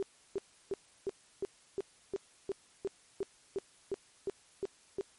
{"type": "tone bursts", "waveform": "sine", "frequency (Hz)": 392, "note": "G4", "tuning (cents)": 0, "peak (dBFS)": -31, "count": 15, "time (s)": [0, 5.01], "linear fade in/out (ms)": 0, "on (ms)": 26, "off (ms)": 330, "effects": ["white hiss -63 dBFS RMS until 5.18 s", "MP3 48 kbps"]}